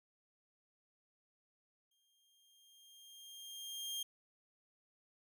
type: tone with exponential growth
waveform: sawtooth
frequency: 3209 Hz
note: G7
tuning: 40 cents sharp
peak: -35 dBFS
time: 1.91-4.03 s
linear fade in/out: 5 ms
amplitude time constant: 460 ms
effects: none